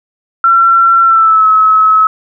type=tone with pitch glide; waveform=sine; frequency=1356 to 1288.8 Hz; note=E6 to E6; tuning=+49 to -39 cents; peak=-4 dBFS; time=0.44-2.07 s; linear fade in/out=2 ms; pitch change=-88 cents; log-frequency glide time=1.03-1.47 s; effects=none